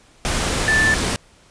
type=tone in noise; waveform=sine; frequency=1760 Hz; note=A6; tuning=in tune; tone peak=-14 dBFS; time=0.68-0.94 s; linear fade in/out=0 ms; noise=pink; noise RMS=-21 dBFS; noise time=0.25-1.16 s; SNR=+4 dB; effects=pink hiss -52 dBFS RMS until 1.5 s + resampled to 22050 Hz